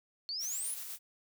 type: exponential sweep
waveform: sine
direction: up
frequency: 4329 to 10548 Hz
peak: -35 dBFS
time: 0.29-0.74 s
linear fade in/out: 0 ms
type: noise with tremolo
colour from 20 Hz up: blue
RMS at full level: -42 dBFS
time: 0.39-0.99 s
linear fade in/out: 50 ms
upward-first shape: square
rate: 7.9 Hz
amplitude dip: 25%
effects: none